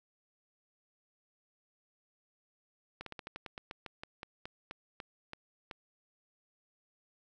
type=slowing click train; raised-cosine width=0.3 ms; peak=-26 dBFS; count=17; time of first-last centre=3.01-5.712 s; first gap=53 ms; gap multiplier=1.14; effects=none